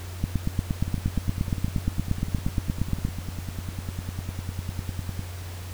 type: two click trains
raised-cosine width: 5 ms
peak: -19 / -11 dBFS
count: 44 / 25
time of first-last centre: 0.88-5.193 / 0.24-3.05 s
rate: 9.97 / 8.54 Hz
effects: added 90 Hz sine -34 dBFS peak until 5.73 s + pink hiss -43 dBFS RMS until 5.73 s